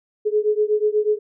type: beating tone pair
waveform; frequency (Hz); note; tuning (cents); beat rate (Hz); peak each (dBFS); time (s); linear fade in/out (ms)
sine; 420 / 428.2; G#4 / A4; +19 / -47; 8.2; -19 / -20; 0.25-1.19; 20
effects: none